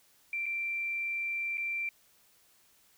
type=tone with dropouts; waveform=sine; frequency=2354 Hz; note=D7; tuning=3 cents sharp; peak=-31 dBFS; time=0.33-1.89 s; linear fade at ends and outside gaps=2 ms; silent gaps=0.458-0.463 / 1.573-1.579 s; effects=white hiss -65 dBFS RMS until 2.97 s